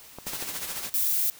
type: clicks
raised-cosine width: 1 ms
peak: -24 dBFS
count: 4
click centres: 0.186 / 0.268 / 0.335 / 0.425 s
type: noise with tremolo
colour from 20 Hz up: white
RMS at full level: -32 dBFS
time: 0.26-0.9 s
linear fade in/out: 10 ms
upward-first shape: sine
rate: 14 Hz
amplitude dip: 50%
type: noise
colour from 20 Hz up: violet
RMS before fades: -25 dBFS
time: 0.94-1.3 s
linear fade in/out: 0 ms
effects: white hiss -49 dBFS RMS until 1.39 s